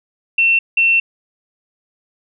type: tone bursts at uneven times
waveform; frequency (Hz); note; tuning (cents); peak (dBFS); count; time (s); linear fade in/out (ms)
sine; 2700; E7; +41; -10; 2; 0.38-0.59 / 0.77-1; 5
effects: none